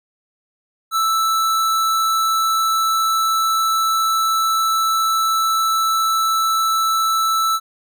square tone, 1319 Hz, E6, 1 cent sharp, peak -16 dBFS, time 0.91-7.6 s, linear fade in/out 50 ms, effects none

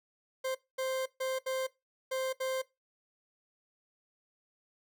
40% pulse tone bursts at uneven times, 523.3 Hz, C5, in tune, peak -31 dBFS, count 6, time 0.44-0.55 / 0.78-1.06 / 1.2-1.39 / 1.46-1.67 / 2.11-2.33 / 2.4-2.62 s, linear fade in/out 10 ms, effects noise-tail reverb RT60 0.2 s tail -19 dB re dry

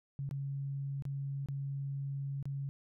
sine tone with dropouts, 138.59 Hz, C#3, in tune, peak -35 dBFS, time 0.19-2.69 s, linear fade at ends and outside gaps 0 ms, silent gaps 0.291-0.311 / 1.023-1.053 / 1.46-1.486 / 2.427-2.455 s, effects none

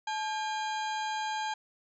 harmonic tone with a mistuned harmonic, 805 Hz, G5, 46 cents sharp, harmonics 1 / 2 / 3 / 4 / 5 / 6 / 8 / 9, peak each -32 / -39 / -45 / -43 / -46 / -50 / -50 / -53 dBFS, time 0.07-1.54 s, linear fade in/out 5 ms, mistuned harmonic 1, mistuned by +120 cents, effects none

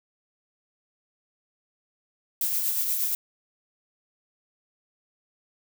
violet noise with tremolo, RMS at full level -25 dBFS, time 2.41-3.15 s, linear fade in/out 2 ms, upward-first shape sine, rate 8.4 Hz, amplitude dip 35%, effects none

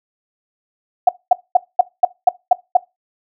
sine tone bursts, 725 Hz, F#5, 35 cents flat, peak -5 dBFS, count 8, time 1.07-2.77 s, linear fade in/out 5 ms, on 20 ms, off 220 ms, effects noise-tail reverb RT60 0.2 s tail -19 dB re dry

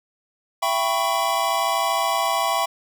square chord, C# half-diminished seventh, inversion first, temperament equal with one note detuned, 670.8 / 784 / 987.8 / 1108.7 Hz, E5 / G5 / B5 / C#6, +30 / 0 / 0 / 0 cents, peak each -26 dBFS, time 0.62-2.66 s, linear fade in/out 10 ms, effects none

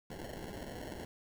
violet noise with sample-and-hold, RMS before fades -44 dBFS, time 0.1-1.05 s, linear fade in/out 2 ms, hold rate 1225 Hz, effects none

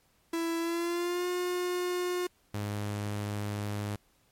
45% pulse tone with pitch glide, 332.4 to 358.3 Hz, E4 to F4, +15 to +44 cents, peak -29 dBFS, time 0.33-2.27 s, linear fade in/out 5 ms, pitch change +129 cents, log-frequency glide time 0.59-1.27 s
sawtooth tone, 103.4 Hz, G#2, 7 cents flat, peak -28 dBFS, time 2.54-3.96 s, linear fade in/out 5 ms
effects pink hiss -68 dBFS RMS until 4.31 s + MP3 64 kbps

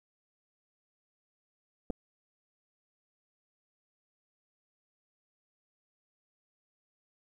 clicks, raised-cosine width 2 ms, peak -22 dBFS, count 2, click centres 1.901 / 1.905 s, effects 10-bit

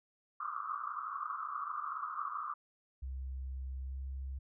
white band-pass noise, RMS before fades -40 dBFS, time 0.4-2.54 s, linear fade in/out 5 ms, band 1100 to 1300 Hz, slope 96 dB/octave
sine tone with pitch glide, 65.7 to 66.73 Hz, C2 to C2, +8 to +35 cents, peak -38 dBFS, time 3.02-4.39 s, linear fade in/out 10 ms, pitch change +27 cents, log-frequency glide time 3.82-3.98 s
effects none

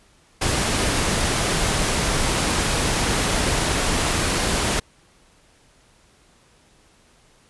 pink noise, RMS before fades -21 dBFS, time 0.41-4.8 s, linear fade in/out 10 ms, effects pink hiss -56 dBFS RMS until 7.49 s + resampled to 24000 Hz

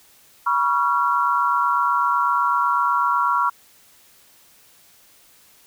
sine tone cluster, 969 / 1117 / 1371 Hz, B5 / C#6 / F6, -33 / +13 / -32 cents, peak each -21 dBFS, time 0.46-3.5 s, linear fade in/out 10 ms, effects white hiss -53 dBFS RMS until 5.66 s

